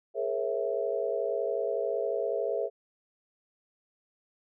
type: chord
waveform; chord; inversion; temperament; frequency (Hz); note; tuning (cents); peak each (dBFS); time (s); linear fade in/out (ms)
sine; A# half-diminished seventh; third; equal with one note detuned; 415.3 / 466.2 / 540.5 / 659.3; G#4 / A#4 / C#5 / E5; 0 / 0 / -44 / 0; -33; 0.14-2.7; 50
effects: none